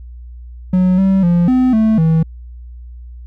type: tone with pitch steps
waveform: triangle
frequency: 183.7 / 192.2 / 173.3 / 255.3 / 219.6 / 161.5 Hz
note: F#3 / G3 / F3 / C4 / A3 / E3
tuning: -12 / -34 / -13 / -42 / -3 / -35 cents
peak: -7 dBFS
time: 0.73-2.23 s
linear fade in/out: 5 ms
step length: 250 ms
effects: added 60 Hz sine -30 dBFS peak until 3.26 s